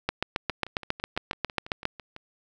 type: two click trains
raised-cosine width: 0.3 ms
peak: -9 / -24 dBFS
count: 14 / 11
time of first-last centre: 0.09-1.854 / 0.5-2.164 s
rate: 7.37 / 6.01 Hz
effects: none